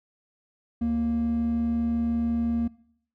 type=tone pair together; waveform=triangle; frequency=73.42 / 233.1 Hz; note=D2 / A#3; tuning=0 / 0 cents; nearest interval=octave + minor sixth; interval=2000 cents; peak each=-30 / -20 dBFS; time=0.81-2.68 s; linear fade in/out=10 ms; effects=noise-tail reverb RT60 0.7 s tail -24 dB re dry + tanh soft clip ceiling -18 dBFS